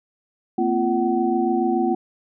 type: tone cluster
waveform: sine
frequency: 230 / 256.9 / 344.4 / 753 Hz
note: A#3 / C4 / F4 / F#5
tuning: -23 / -32 / -24 / +30 cents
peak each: -24 / -25 / -21 / -24 dBFS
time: 0.58-1.95 s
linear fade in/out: 5 ms
effects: none